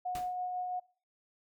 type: tone with tremolo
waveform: sine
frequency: 727 Hz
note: F#5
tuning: 31 cents flat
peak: -32 dBFS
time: 0.05-0.8 s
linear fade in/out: 10 ms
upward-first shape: sine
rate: 6 Hz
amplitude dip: 25%
type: noise with exponential decay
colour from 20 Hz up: pink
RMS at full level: -41 dBFS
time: 0.15-0.36 s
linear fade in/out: 2 ms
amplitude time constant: 45 ms
effects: noise-tail reverb RT60 0.5 s tail -24 dB re dry